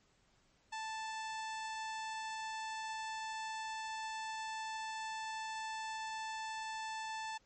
sawtooth tone, 880 Hz, A5, in tune, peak -36 dBFS, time 0.72-7.38 s, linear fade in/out 10 ms, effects pink hiss -72 dBFS RMS until 7.45 s + MP3 32 kbps

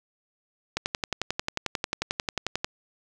click train, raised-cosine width 0.2 ms, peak -9 dBFS, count 22, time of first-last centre 0.77-2.645 s, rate 11.2 Hz, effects none

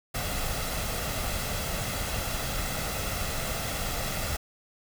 pink noise with comb filter, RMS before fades -31 dBFS, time 0.14-4.37 s, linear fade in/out 10 ms, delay 1.5 ms, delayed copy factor +0.5, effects none

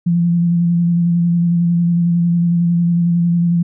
sine tone with vibrato, 171.6 Hz, F3, 30 cents flat, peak -11 dBFS, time 0.06-3.63 s, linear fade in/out 10 ms, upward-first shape square, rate 11 Hz, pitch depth 17 cents each way, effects none

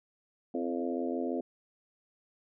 harmonic tone with a mistuned harmonic, 86.1 Hz, F2, 24 cents flat, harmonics 3 / 4 / 5 / 6 / 7 / 8, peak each -34 / -36 / -38 / -40 / -41 / -42 dBFS, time 0.54-1.41 s, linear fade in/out 5 ms, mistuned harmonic 4, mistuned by -46 cents, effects none

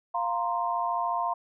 sine chord, F suspended fourth, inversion none, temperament equal, 698.5 / 932.3 / 1046.5 Hz, F5 / Bb5 / C6, 0 / 0 / 0 cents, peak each -30 dBFS, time 0.14-1.34 s, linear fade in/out 10 ms, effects none

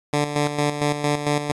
10% pulse tone with tremolo, 146.83 Hz, D3, in tune, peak -10 dBFS, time 0.13-1.52 s, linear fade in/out 5 ms, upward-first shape square, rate 4.4 Hz, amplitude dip 60%, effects resampled to 24000 Hz

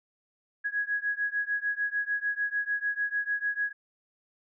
sine beating tone pair, 1661.2 / 1667.9 Hz, G#6 / G#6, 0 / +7 cents, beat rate 6.7 Hz, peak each -30 / -31 dBFS, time 0.64-3.73 s, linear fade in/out 20 ms, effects none

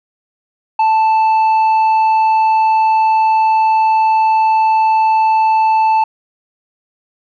triangle tone with tanh clipping, 880 Hz, A5, in tune, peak -10 dBFS, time 0.79-6.04 s, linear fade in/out 5 ms, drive 9 dB, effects none

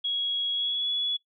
sine tone with pitch glide, 3322 to 3394 Hz, G#7 to G#7, 0 to +37 cents, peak -25 dBFS, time 0.04-1.17 s, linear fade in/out 10 ms, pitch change +37 cents, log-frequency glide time 0.52-0.88 s, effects noise-tail reverb RT60 0.1 s tail -17 dB re dry

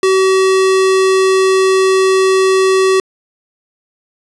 square tone, 380 Hz, F#4, 46 cents sharp, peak -9 dBFS, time 0.03-3 s, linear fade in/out 2 ms, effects resampled to 22050 Hz + 8-bit

